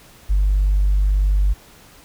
sine tone, 49.16 Hz, G1, 6 cents sharp, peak -12 dBFS, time 0.29-1.54 s, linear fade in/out 20 ms, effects tanh soft clip ceiling -10 dBFS + pink hiss -47 dBFS RMS until 2.04 s

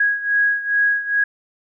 sine beating tone pair, 1653 / 1655.4 Hz, G#6 / G#6, -9 / -6 cents, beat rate 2.4 Hz, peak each -17 / -21 dBFS, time 0-1.24 s, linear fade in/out 5 ms, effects none

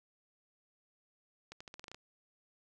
accelerating click train, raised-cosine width 0.2 ms, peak -30 dBFS, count 9, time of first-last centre 1.52-1.945 s, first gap 85 ms, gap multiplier 0.86, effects none

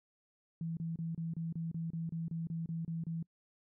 sine tone bursts, 164.81 Hz, E3, in tune, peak -35 dBFS, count 14, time 0.61-3.227 s, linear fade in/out 2 ms, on 160 ms, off 29 ms, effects noise-tail reverb RT60 0.1 s tail -26 dB re dry

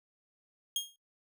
sawtooth tone with exponential decay, 3249 Hz, G#7, 39 cents flat, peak -24 dBFS, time 0.76-0.96 s, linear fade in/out 2 ms, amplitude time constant 42 ms, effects noise-tail reverb RT60 0.1 s tail -21 dB re dry

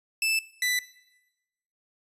sawtooth tone pair in turn, 2637 / 1987 Hz, E7 / B6, 0 / +10 cents, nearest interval perfect fourth, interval 490 cents, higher first, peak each -20 dBFS, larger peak neither, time 0.22-0.39 / 0.62-0.79 s, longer neither, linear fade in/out 2 ms, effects noise-tail reverb RT60 1.0 s tail -19 dB re dry + resampled to 32000 Hz

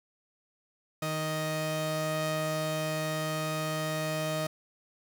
sawtooth tone pair together, 156.1 / 624 Hz, D#3 / D#5, +6 / +5 cents, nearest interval 2 octaves, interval 2399 cents, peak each -29 / -28 dBFS, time 1.02-4.47 s, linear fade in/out 5 ms, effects none

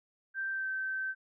sine tone with pitch glide, 1568 to 1546.4 Hz, G6 to G6, 0 to -24 cents, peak -32 dBFS, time 0.34-1.15 s, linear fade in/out 50 ms, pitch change -24 cents, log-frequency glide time 0.51-0.68 s, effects none

